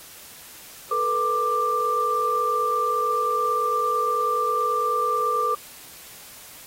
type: tone cluster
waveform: sine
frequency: 438.3 / 487.4 / 1183 Hz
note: A4 / B4 / D6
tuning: -7 / -23 / +12 cents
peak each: -29 / -28 / -21 dBFS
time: 0.91-5.55 s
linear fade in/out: 5 ms
effects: white hiss -44 dBFS RMS until 6.66 s + AAC 48 kbps